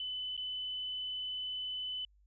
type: tone with dropouts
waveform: sine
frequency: 3011 Hz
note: F#7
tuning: 30 cents sharp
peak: -36 dBFS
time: 0-2.05 s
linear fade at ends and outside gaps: 2 ms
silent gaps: 0.367-0.376 s
effects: added 50 Hz sine -63 dBFS peak until 2.26 s